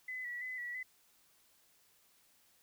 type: tone with vibrato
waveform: sine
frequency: 1978 Hz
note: B6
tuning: 2 cents sharp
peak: -39 dBFS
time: 0.08-0.83 s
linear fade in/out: 5 ms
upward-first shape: square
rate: 3 Hz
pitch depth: 34 cents each way
effects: white hiss -69 dBFS RMS until 2.62 s